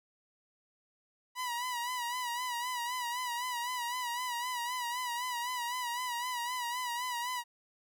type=tone with vibrato; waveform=sawtooth; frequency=977 Hz; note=B5; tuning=19 cents flat; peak=-30 dBFS; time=1.35-7.44 s; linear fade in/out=50 ms; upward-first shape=sine; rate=3.9 Hz; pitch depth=63 cents each way; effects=none